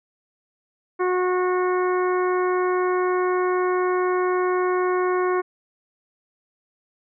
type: harmonic tone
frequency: 364.8 Hz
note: F#4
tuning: 24 cents flat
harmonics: 1 / 2 / 3 / 4 / 5 / 6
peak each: -20 / -30 / -26 / -33 / -36 / -38 dBFS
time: 0.99-5.42 s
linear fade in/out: 20 ms
effects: none